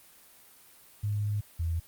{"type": "tone pair in turn", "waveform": "sine", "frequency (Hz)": [103.9, 82.92], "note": ["G#2", "E2"], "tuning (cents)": [1, 11], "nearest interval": "major third", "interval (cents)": 390, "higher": "first", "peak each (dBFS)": -27, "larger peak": "neither", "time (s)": [[1.03, 1.41], [1.59, 1.8]], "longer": "first", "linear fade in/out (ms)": 10, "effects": ["white hiss -56 dBFS RMS until 1.87 s", "Opus 32 kbps"]}